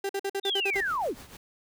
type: tone bursts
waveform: 35% pulse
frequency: 394.3 Hz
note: G4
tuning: 10 cents sharp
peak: -26 dBFS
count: 8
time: 0.04-0.807 s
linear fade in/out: 5 ms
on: 53 ms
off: 49 ms
type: linear sweep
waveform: sine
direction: down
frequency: 3729 to 174.61 Hz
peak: -26 dBFS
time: 0.43-1.15 s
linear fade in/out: 50 ms
type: noise with tremolo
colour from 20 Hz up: pink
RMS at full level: -45 dBFS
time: 0.73-1.37 s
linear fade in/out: 5 ms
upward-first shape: triangle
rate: 6.8 Hz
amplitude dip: 70%
effects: none